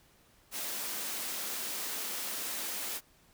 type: high-pass noise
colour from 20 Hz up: white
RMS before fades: -37 dBFS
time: 0.51-3.01 s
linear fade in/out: 50 ms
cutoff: 180 Hz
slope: 96 dB/octave
effects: pink hiss -64 dBFS RMS until 3.33 s